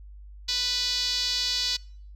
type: tone with band-pass filter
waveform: 5% pulse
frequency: 493.9 Hz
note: B4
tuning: in tune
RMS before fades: -27 dBFS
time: 0.48-1.77 s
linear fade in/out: 10 ms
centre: 4400 Hz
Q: 3
effects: noise-tail reverb RT60 0.6 s tail -26 dB re dry + added 50 Hz sine -42 dBFS peak until 2.15 s